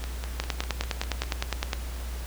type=two click trains; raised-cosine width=0.2 ms; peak=-9 / -17 dBFS; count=14 / 7; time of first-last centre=0.4-1.732 / 0.04-1.235 s; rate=9.76 / 5.02 Hz; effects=added 60 Hz sine -32 dBFS peak until 2.26 s + pink hiss -43 dBFS RMS until 2.26 s